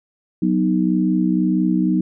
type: chord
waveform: sine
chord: B major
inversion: second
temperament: equal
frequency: 185 / 246.9 / 311.1 Hz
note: F#3 / B3 / D#4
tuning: 0 / 0 / 0 cents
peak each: -18 / -21 / -19 dBFS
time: 0.42-2.01 s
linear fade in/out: 5 ms
effects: none